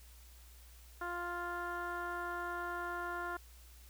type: tone with low-pass filter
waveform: 15% pulse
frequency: 349.8 Hz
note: F4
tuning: 3 cents sharp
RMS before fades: -40 dBFS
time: 1.01-3.37 s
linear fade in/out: 5 ms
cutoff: 1500 Hz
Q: 3
effects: added 60 Hz sine -55 dBFS peak until 3.89 s + white hiss -62 dBFS RMS until 3.89 s